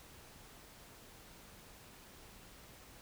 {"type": "silence", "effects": ["pink hiss -57 dBFS RMS until 3.01 s"]}